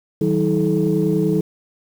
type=tone cluster; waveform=sine; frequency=158.7 / 189.1 / 319.4 / 430.1 Hz; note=D#3 / F#3 / D#4 / A4; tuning=+35 / +38 / +45 / -39 cents; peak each=-20 dBFS; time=0.21-1.41 s; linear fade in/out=5 ms; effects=tanh soft clip ceiling -7 dBFS + 7-bit